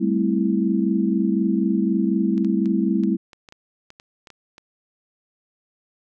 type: chord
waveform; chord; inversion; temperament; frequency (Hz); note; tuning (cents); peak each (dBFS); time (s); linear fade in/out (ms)
sine; A minor seventh; third; equal; 196 / 220 / 261.6 / 329.6; G3 / A3 / C4 / E4; 0 / 0 / 0 / 0; -21 / -23 / -26 / -23; 0-3.17; 20
type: clicks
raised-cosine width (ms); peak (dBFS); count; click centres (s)
0.2; -26; 12; 2.379 / 2.447 / 2.658 / 3.036 / 3.332 / 3.488 / 3.524 / 3.904 / 3.999 / 4.272 / 4.303 / 4.581
effects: none